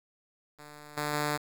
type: tone with level steps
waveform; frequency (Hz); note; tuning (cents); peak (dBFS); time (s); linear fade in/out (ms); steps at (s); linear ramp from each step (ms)
5% pulse; 148.4; D3; +18; -35 / -19 / -17; 0.58-1.38; 20; 0.97 / 1.13; 5
effects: 9-bit